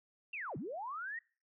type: linear two-way sweep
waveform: sine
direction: down then up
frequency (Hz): 2794 to 116.8 to 1919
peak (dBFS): -39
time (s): 0.33-1.19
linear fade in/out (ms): 5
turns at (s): 0.57
effects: noise-tail reverb RT60 0.4 s tail -25 dB re dry